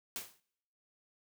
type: noise with exponential decay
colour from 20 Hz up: white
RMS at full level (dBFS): -37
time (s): 0.16-0.4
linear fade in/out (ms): 0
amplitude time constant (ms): 52
effects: noise-tail reverb RT60 0.8 s tail -26 dB re dry